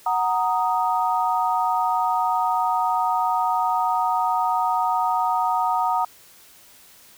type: chord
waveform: sine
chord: D# minor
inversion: first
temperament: equal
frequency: 740 / 932.3 / 1244.5 Hz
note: F#5 / A#5 / D#6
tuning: 0 / 0 / 0 cents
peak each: -23 / -22 / -25 dBFS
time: 0.06-6.05 s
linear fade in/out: 5 ms
effects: white hiss -50 dBFS RMS until 7.17 s